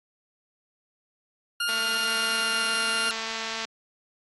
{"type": "tone with pitch glide", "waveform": "20% pulse", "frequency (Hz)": [1412, 1399.8], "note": ["F6", "F6"], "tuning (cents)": [19, 4], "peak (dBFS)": -20, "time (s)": [1.6, 3.11], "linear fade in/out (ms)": 5, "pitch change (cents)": -15, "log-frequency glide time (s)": [1.75, 2.92]}
{"type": "click train", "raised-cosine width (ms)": 0.2, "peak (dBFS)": -16, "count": 440, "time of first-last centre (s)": [1.69, 3.65], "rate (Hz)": 224}
{"effects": ["high-pass 200 Hz 12 dB/octave", "AAC 32 kbps"]}